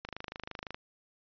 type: click train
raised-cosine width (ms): 0.3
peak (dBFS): -23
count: 19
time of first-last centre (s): 0.05-0.745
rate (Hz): 25.9
effects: resampled to 11025 Hz